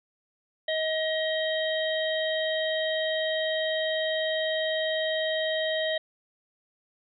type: harmonic tone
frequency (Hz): 632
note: D#5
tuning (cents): +27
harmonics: 1 / 3 / 5 / 6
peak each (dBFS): -27 / -32 / -34 / -35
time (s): 0.68-5.98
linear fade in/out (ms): 5
effects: none